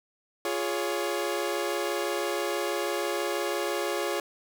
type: chord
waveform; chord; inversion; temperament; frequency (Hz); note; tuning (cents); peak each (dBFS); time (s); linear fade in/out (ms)
sawtooth; Db major; first; equal with one note detuned; 349.2 / 415.3 / 560.2; F4 / Ab4 / Db5; 0 / 0 / +18; -28; 0.45-4.2; 2
effects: none